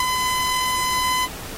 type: tone with ADSR envelope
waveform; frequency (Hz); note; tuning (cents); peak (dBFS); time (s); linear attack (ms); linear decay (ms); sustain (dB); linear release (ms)
sawtooth; 1012; B5; +42; -10; 0-1.28; 4; 8; -6; 41
effects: pink hiss -35 dBFS RMS until 1.57 s + AAC 48 kbps